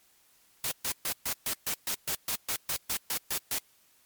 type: noise bursts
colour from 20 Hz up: white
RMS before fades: -31 dBFS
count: 15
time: 0.64-3.585 s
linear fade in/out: 2 ms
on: 75 ms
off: 130 ms
effects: white hiss -64 dBFS RMS until 4.05 s + MP3 96 kbps